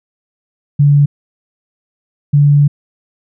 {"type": "tone pair in turn", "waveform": "sine", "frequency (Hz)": [143.9, 144.53], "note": ["D3", "D3"], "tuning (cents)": [-35, -27], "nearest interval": "unison", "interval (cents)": 8, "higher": "second", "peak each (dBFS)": -5, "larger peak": "neither", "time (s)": [[0.79, 1.06], [2.33, 2.68]], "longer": "second", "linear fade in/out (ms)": 10, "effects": []}